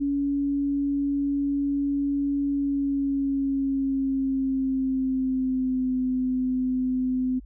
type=tone with pitch glide; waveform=sine; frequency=282 to 255.6 Hz; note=C#4 to C4; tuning=+30 to -40 cents; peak=-22 dBFS; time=0-7.4 s; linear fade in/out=20 ms; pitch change=-170 cents; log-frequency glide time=2.49-5.96 s; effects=added 50 Hz sine -42 dBFS peak until 7.45 s